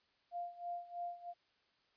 sine tone with tremolo, 698.5 Hz, F5, in tune, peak -38 dBFS, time 0.31-1.34 s, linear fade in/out 50 ms, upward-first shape sine, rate 3.1 Hz, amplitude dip 85%, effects white hiss -75 dBFS RMS until 1.96 s + resampled to 11025 Hz

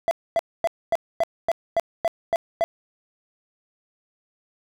triangle tone bursts, 670 Hz, E5, 28 cents sharp, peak -15 dBFS, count 10, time 0.08-2.64 s, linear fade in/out 0 ms, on 31 ms, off 250 ms, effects none

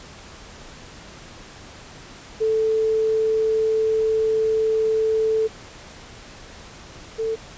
sine tone pair in turn, 440 / 445.6 Hz, A4 / A4, 0 / +22 cents, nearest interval unison, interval 22 cents, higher second, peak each -17 / -21 dBFS, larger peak first, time 2.4-5.48 / 7.18-7.36 s, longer first, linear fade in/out 20 ms, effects pink hiss -42 dBFS RMS until 7.57 s + resampled to 16000 Hz

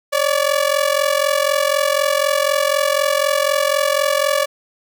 sawtooth ring-modulated tone, 574 Hz, D5, 40 cents flat, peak -8 dBFS, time 0.12-4.46 s, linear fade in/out 20 ms, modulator 22 Hz, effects none

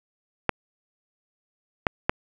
clicks, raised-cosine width 0.5 ms, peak -4 dBFS, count 3, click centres 0.493 / 1.868 / 2.095 s, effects none

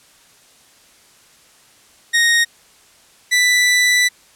sawtooth tone pair in turn, 1864.7 / 1979.4 Hz, A#6 / B6, 0 / +3 cents, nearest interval minor second, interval 103 cents, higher second, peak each -8 dBFS, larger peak neither, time 2.13-2.45 / 3.31-4.09 s, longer second, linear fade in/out 20 ms, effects white hiss -50 dBFS RMS until 4.35 s + low-pass 10000 Hz 12 dB/octave

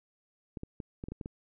clicks, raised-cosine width 3 ms, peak -26 dBFS, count 8, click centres 0.572 / 0.634 / 0.802 / 1.039 / 1.085 / 1.12 / 1.212 / 1.259 s, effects none

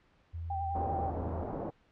sine tone with pitch glide, 83.6 to 81.79 Hz, E2 to E2, +25 to -13 cents, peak -36 dBFS, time 0.33-1.44 s, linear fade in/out 20 ms, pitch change -38 cents, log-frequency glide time 0.47-1.02 s
sine tone with vibrato, 784 Hz, G5, in tune, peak -33 dBFS, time 0.5-1.1 s, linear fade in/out 5 ms, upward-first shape sine, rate 10 Hz, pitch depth 32 cents each way
white low-pass noise, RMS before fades -38 dBFS, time 0.74-1.71 s, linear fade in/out 20 ms, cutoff 760 Hz, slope 24 dB/octave
effects pink hiss -67 dBFS RMS until 1.91 s + low-pass 3000 Hz 12 dB/octave

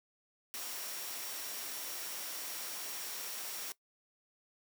sine tone in noise, 5600 Hz, F8, 4 cents sharp, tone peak -51 dBFS, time 0.54-3.72 s, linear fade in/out 0 ms, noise white, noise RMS -42 dBFS, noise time 0.54-3.72 s, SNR -12 dB, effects noise-tail reverb RT60 0.1 s tail -19 dB re dry + high-pass 300 Hz 12 dB/octave

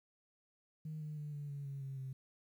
sine tone with pitch steps, 155.56 / 152.01 / 148.54 / 145.14 / 141.83 / 138.59 / 135.42 / 132.33 Hz, D#3 / D#3 / D3 / D3 / C#3 / C#3 / C#3 / C3, 0 / -40 / +20 / -20 / +40 / 0 / -40 / +20 cents, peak -40 dBFS, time 0.85-2.13 s, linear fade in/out 5 ms, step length 160 ms, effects tanh soft clip ceiling -37 dBFS + 12-bit

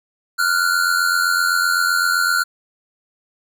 square tone pair together, 1392.2 / 1480 Hz, F6 / F#6, -6 / 0 cents, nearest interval minor second, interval 106 cents, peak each -18 / -20 dBFS, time 0.38-2.44 s, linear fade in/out 20 ms, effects none

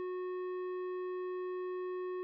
sine tone with tanh clipping, 365.5 Hz, F#4, 21 cents flat, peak -38 dBFS, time 0-2.23 s, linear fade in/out 0 ms, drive 11 dB, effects none

